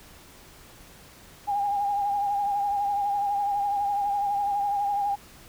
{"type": "tone with vibrato", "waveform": "sine", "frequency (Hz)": 810, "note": "G#5", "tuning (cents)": -43, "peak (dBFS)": -23, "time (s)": [1.47, 5.16], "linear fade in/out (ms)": 20, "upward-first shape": "triangle", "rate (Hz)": 12, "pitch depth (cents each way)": 46, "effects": ["pink hiss -50 dBFS RMS until 5.48 s"]}